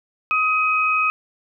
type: tone pair together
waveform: sine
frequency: 1261 / 2526 Hz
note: D#6 / D#7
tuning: +23 / +26 cents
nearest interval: octave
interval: 1203 cents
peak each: -19 dBFS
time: 0.31-1.1 s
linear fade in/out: 0 ms
effects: none